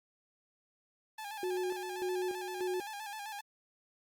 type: tone with vibrato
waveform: sawtooth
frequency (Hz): 840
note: G#5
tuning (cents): +19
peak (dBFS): -37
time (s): 1.18-3.41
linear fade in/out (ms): 5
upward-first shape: square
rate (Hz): 7.7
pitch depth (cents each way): 62
type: tone with tremolo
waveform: sine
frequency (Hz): 366.2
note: F#4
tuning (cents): -18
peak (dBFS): -32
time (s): 1.43-2.8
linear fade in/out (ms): 2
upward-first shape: square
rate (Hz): 1.7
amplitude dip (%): 60
effects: Opus 32 kbps